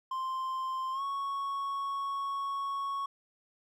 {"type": "tone with pitch glide", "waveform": "triangle", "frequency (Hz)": [1046.5, 1107.4], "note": ["C6", "C#6"], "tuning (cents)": [0, -2], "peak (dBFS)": -30, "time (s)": [0.11, 3.06], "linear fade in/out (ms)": 5, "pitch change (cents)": 98, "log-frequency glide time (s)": [0.92, 1.02], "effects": []}